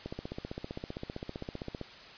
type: click train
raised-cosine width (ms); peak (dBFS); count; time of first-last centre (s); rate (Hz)
2; -24; 28; 0.06-1.813; 15.4
effects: white hiss -50 dBFS RMS until 2.17 s + resampled to 11025 Hz